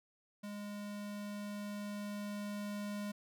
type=tone with level ramp; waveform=square; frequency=205.7 Hz; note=G#3; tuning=16 cents flat; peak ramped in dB=-43 to -39 dBFS; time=0.43-3.12 s; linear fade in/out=10 ms; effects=none